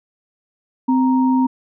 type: tone pair together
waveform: sine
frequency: 258.3 / 934 Hz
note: C4 / A#5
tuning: -22 / +3 cents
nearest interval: octave + minor seventh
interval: 2225 cents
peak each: -13 / -21 dBFS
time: 0.88-1.47 s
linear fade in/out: 10 ms
effects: none